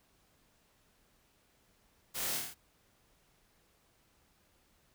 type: noise with echo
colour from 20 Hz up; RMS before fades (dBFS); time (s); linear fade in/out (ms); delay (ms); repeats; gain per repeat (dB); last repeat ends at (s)
white; -39; 2.14-2.39; 20; 26; 6; -2; 2.546
effects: pink hiss -70 dBFS RMS until 4.94 s